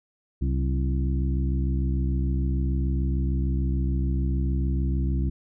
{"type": "harmonic tone with a mistuned harmonic", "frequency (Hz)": 66.7, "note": "C2", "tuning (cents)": 34, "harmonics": [1, 2, 3, 4, 5], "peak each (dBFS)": [-23, -29, -33, -35, -37], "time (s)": [0.41, 5.3], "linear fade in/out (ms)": 10, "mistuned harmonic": 3, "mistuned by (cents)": -64, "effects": []}